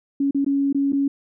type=tone with dropouts; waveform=sine; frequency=278.3 Hz; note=C#4; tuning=7 cents sharp; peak=-17 dBFS; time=0.2-1.08 s; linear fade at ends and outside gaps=5 ms; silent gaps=0.31-0.346 / 0.447-0.463 / 0.728-0.746 / 0.923-0.93 s; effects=none